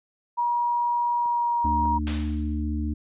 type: tone with pitch glide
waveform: sine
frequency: 956 to 947.2 Hz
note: A#5 to A#5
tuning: +43 to +27 cents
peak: -21 dBFS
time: 0.37-1.99 s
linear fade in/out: 20 ms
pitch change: -16 cents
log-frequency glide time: 1.17-1.62 s
type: clicks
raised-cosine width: 1 ms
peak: -34 / -29 / -26 dBFS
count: 3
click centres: 1.259 / 1.662 / 1.855 s
type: harmonic tone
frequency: 75 Hz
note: D2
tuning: 37 cents sharp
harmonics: 1 / 3 / 4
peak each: -26 / -31 / -32 dBFS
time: 1.64-2.94 s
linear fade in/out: 10 ms
type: noise with exponential decay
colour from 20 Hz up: white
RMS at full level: -28 dBFS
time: 2.07-2.63 s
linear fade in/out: 0 ms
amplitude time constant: 120 ms
effects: resampled to 8000 Hz